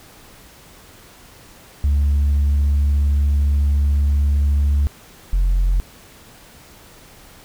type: tone pair in turn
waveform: sine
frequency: 71.6 / 44.54 Hz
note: D2 / F1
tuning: -43 / +35 cents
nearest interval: minor sixth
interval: 822 cents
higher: first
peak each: -11 dBFS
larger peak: neither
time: 1.84-4.87 / 5.33-5.8 s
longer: first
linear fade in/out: 0 ms
effects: tanh soft clip ceiling -12 dBFS + pink hiss -45 dBFS RMS until 7.44 s